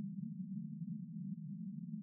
white band-pass noise, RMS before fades -45 dBFS, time 0-2.02 s, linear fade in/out 0 ms, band 150 to 220 Hz, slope 96 dB/octave, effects none

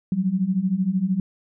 sine beating tone pair, 179.4 / 192.4 Hz, F3 / G3, +47 / -32 cents, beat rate 13 Hz, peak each -24 / -21 dBFS, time 0.12-1.2 s, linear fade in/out 2 ms, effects none

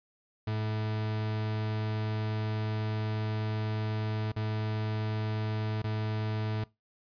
40% pulse tone with dropouts, 108.2 Hz, A2, 29 cents flat, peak -29 dBFS, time 0.47-6.64 s, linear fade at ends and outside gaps 5 ms, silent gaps 4.319-4.362 / 5.82-5.84 s, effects noise-tail reverb RT60 0.2 s tail -20 dB re dry + resampled to 11025 Hz

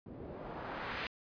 white noise with low-pass filter sweep, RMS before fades -43 dBFS, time 0.06-1.07 s, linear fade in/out 2 ms, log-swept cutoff 280 to 2600 Hz, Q 1, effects resampled to 11025 Hz

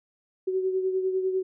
sine beating tone pair, 375.1 / 385.1 Hz, F#4 / G4, +24 / -31 cents, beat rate 10 Hz, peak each -24 / -33 dBFS, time 0.47-1.43 s, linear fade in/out 10 ms, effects none

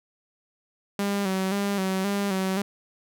sawtooth tone with vibrato, 195.1 Hz, G3, 8 cents flat, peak -20 dBFS, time 0.99-2.62 s, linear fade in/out 2 ms, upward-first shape square, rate 1.9 Hz, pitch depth 50 cents each way, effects none

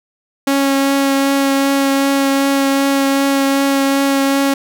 sawtooth tone with vibrato, 275.1 Hz, C#4, 13 cents flat, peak -8 dBFS, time 0.47-4.54 s, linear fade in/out 5 ms, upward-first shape triangle, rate 2.6 Hz, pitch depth 12 cents each way, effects none

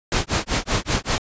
pink noise with tremolo, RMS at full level -19 dBFS, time 0.12-1.18 s, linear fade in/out 0 ms, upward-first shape sine, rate 5.2 Hz, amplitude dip 100%, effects resampled to 16000 Hz

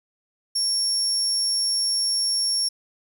35% pulse tone, 5500 Hz, F8, 27 cents flat, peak -18 dBFS, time 0.55-2.69 s, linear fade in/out 10 ms, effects none

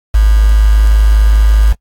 sine tone with quantisation, 52.6 Hz, G#1, 23 cents sharp, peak -4 dBFS, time 0.14-1.73 s, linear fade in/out 10 ms, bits 4, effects noise-tail reverb RT60 0.1 s tail -21 dB re dry + AAC 64 kbps

